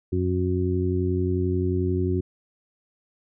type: harmonic tone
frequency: 91.3 Hz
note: F#2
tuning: 23 cents flat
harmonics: 1 / 2 / 3 / 4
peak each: -24 / -30 / -29 / -26 dBFS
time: 0.12-2.21 s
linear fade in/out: 10 ms
effects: none